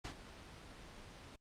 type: noise with ADSR envelope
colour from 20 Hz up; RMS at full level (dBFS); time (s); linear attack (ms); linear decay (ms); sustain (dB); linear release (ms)
pink; -44; 0.04-1.36; 12; 84; -9; 4
effects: low-pass 6000 Hz 12 dB/octave + Opus 48 kbps